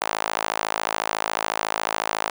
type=tone with high-pass filter; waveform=sawtooth; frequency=54 Hz; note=A1; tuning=32 cents flat; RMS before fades=-26 dBFS; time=0.01-2.3 s; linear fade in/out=5 ms; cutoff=810 Hz; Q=1.6; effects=none